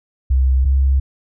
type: tone pair in turn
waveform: sine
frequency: 65.5 / 67.42 Hz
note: C2 / C#2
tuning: +2 / -48 cents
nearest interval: minor second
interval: 50 cents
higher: second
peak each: -10 dBFS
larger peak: neither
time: 0.3-0.65 / 0.65-1 s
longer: neither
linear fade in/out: 10 ms
effects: tanh soft clip ceiling -6 dBFS